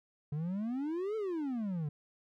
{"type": "exponential two-way sweep", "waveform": "triangle", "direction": "up then down", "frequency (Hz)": [142.3, 449.6, 142.3], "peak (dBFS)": -31, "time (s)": [0.32, 1.89], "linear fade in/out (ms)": 5, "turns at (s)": 1.16, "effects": []}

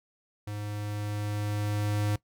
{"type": "tone with level ramp", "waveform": "square", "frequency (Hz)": 104.1, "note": "G#2", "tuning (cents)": 5, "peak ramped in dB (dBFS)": [-35, -26], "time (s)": [0.47, 2.16], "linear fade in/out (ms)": 5, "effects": ["noise-tail reverb RT60 0.1 s tail -19 dB re dry"]}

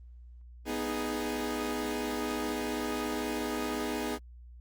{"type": "chord", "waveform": "sawtooth", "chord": "G# minor", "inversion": "first", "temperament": "equal", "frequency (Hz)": [246.9, 311.1, 415.3], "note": ["B3", "D#4", "G#4"], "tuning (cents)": [0, 0, 0], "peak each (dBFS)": -32, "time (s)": [0.65, 4.19], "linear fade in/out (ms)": 50, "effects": ["added 60 Hz sine -47 dBFS peak until 4.6 s", "Opus 24 kbps"]}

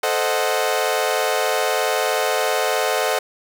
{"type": "chord", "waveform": "sawtooth", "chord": "A diminished seventh", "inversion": "none", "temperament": "equal", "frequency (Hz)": [440, 523.3, 622.3, 740], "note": ["A4", "C5", "Eb5", "Gb5"], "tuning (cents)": [0, 0, 0, 0], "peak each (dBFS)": -20, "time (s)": [0.03, 3.19], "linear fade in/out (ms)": 5, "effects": []}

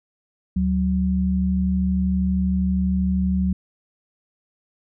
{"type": "tone pair together", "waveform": "sine", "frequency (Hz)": [74.1, 186.72], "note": ["D2", "F#3"], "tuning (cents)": [16, 16], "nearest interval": "octave + major third", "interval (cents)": 1600, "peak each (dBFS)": [-23, -19], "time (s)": [0.56, 3.53], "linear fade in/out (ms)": 5, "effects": []}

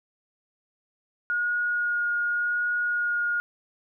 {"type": "tone with vibrato", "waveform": "sine", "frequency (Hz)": 1437, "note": "F6", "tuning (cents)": 49, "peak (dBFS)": -23, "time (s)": [1.3, 3.4], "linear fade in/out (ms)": 0, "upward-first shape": "sine", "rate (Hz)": 0.88, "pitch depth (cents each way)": 10, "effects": []}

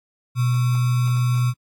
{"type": "tone with sample-and-hold", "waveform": "sine", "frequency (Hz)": 123.47, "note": "B2", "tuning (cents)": 0, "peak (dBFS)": -16, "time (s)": [0.35, 1.54], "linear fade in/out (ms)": 50, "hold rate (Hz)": 1225, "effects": ["AAC 64 kbps"]}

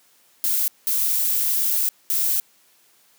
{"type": "noise bursts at uneven times", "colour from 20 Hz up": "violet", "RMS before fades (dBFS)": -21, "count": 3, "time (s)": [[0.44, 0.68], [0.87, 1.89], [2.1, 2.4]], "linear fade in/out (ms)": 0, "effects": ["white hiss -58 dBFS RMS until 3.18 s", "high-pass 150 Hz 12 dB/octave"]}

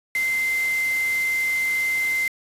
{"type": "tone in noise", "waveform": "sine", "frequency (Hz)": 2078, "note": "C7", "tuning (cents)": -12, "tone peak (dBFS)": -20, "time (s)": [0.15, 2.28], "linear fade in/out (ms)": 2, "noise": "white", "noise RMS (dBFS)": -35, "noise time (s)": [0.15, 2.28], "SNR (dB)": 12, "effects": ["resampled to 32000 Hz"]}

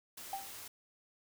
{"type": "noise", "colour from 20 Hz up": "white", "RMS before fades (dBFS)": -48, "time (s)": [0.17, 0.68], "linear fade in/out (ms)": 5}
{"type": "tone with exponential decay", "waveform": "sine", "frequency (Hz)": 784, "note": "G5", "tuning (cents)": 0, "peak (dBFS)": -33, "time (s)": [0.33, 0.54], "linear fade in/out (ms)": 2, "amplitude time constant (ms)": 45}
{"effects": []}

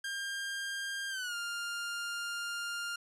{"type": "tone with pitch glide", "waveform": "sawtooth", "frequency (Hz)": [1602, 1402.7], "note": ["G6", "F6"], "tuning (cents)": [37, 7], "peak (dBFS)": -32, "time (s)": [0.04, 2.96], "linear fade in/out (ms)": 5, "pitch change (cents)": -230, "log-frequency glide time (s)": [1.09, 1.35], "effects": ["low-pass 11000 Hz 12 dB/octave"]}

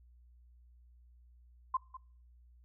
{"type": "tone with echo", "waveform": "sine", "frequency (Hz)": 1041, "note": "C6", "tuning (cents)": -9, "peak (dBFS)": -28, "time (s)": [1.74, 1.77], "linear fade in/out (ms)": 5, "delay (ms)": 200, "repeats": 1, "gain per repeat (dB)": -15, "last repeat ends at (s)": 1.97, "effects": ["noise-tail reverb RT60 0.5 s tail -24 dB re dry", "added 60 Hz sine -58 dBFS peak until 2.64 s"]}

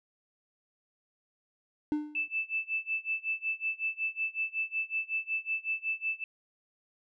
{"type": "tone with exponential decay", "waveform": "triangle", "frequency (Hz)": 300, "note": "D4", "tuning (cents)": 37, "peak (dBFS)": -22, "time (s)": [1.92, 2.28], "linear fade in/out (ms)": 0, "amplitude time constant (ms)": 78}
{"type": "tone with tremolo", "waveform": "sine", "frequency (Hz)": 2637, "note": "E7", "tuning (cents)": 0, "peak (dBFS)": -27, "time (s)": [2.15, 6.24], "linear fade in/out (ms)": 2, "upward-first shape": "sine", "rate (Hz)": 5.4, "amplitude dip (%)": 95}
{"effects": []}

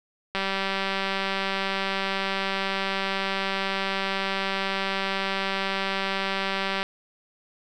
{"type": "click train", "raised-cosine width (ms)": 0.3, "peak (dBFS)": -11, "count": 1258, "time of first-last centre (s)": [0.35, 6.829], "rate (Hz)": 194, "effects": []}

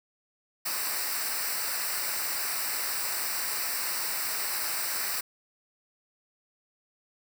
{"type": "noise with comb filter", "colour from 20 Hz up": "white", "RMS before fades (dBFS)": -31, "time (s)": [0.65, 5.21], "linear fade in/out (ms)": 10, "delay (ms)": 0.3, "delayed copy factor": -0.8, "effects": []}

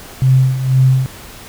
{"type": "tone with tremolo", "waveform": "sine", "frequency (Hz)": 130.81, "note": "C3", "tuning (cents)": 0, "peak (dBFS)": -6, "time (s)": [0.22, 1.06], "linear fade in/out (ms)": 0, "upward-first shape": "sine", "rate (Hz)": 2, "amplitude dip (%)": 70, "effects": ["pink hiss -35 dBFS RMS until 1.48 s"]}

